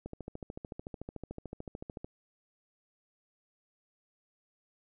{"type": "click train", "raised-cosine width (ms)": 2, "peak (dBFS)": -27, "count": 28, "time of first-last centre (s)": [0.06, 2.045], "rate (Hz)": 13.6, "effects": []}